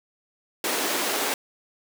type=high-pass noise; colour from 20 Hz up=pink; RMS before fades=-26 dBFS; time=0.64-1.34 s; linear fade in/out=2 ms; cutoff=290 Hz; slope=24 dB/octave; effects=none